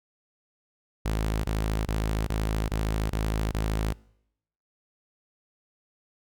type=tone bursts; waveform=sawtooth; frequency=53.6 Hz; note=A1; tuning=45 cents flat; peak=-21 dBFS; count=7; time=1.05-3.93 s; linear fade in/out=10 ms; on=390 ms; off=25 ms; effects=noise-tail reverb RT60 0.8 s tail -24 dB re dry